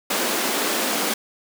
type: high-pass noise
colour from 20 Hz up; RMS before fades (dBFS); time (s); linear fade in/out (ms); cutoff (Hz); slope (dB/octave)
pink; -23; 0.1-1.14; 5; 210; 48
effects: none